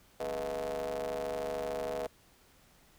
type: ring-modulated tone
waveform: 35% pulse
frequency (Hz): 73.2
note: D2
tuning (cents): -5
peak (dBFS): -29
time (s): 0.2-2.07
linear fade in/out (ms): 5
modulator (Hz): 561
effects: pink hiss -63 dBFS RMS until 2.98 s